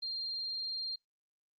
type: tone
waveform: sine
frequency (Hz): 4193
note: C8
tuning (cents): +3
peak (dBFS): -35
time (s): 0.02-0.96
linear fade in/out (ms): 10
effects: noise-tail reverb RT60 0.2 s tail -26 dB re dry + Opus 24 kbps